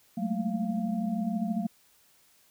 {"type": "tone cluster", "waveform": "sine", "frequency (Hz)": [186.9, 207.7, 221.1, 233.9, 693], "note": ["F#3", "G#3", "A3", "A#3", "F5"], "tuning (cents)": [18, 0, 9, 6, -14], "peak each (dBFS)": [-33, -35, -30, -39, -39], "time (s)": [0.17, 1.67], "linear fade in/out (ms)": 10, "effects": ["white hiss -63 dBFS RMS until 2.5 s"]}